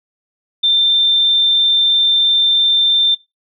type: tone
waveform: sine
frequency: 3577 Hz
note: A7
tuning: 28 cents sharp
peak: -10 dBFS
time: 0.63-3.15 s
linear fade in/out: 10 ms
effects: noise-tail reverb RT60 0.2 s tail -18 dB re dry